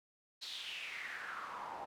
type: noise with band-pass filter sweep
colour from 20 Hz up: pink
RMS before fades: -45 dBFS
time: 0.41-1.86 s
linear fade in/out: 20 ms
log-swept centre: 4200 to 760 Hz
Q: 4.6
effects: none